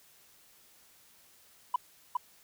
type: tone with echo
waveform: sine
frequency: 987.8 Hz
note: B5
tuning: in tune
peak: -22 dBFS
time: 1.74-1.76 s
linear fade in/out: 5 ms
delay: 410 ms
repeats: 1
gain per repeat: -3 dB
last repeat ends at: 2.17 s
effects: tanh soft clip ceiling -21 dBFS + white hiss -61 dBFS RMS until 2.43 s